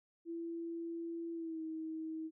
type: tone with pitch glide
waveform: sine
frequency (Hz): 334.8 to 318.8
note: E4 to D#4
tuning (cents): +27 to +42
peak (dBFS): -39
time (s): 0.25-2.31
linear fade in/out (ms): 50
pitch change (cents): -85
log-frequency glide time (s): 1.33-1.62
effects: none